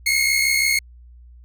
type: tone pair together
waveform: sawtooth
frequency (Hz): 2136 / 2202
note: C7 / C#7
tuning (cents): +35 / -12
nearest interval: minor second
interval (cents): 53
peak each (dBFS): -16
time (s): 0.06-0.79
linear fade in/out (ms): 5
effects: added 60 Hz sine -42 dBFS peak until 1.44 s